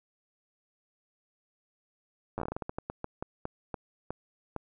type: slowing click train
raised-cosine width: 1 ms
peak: -20 dBFS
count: 19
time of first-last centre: 2.38-4.563 s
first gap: 9 ms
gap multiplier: 1.26
effects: none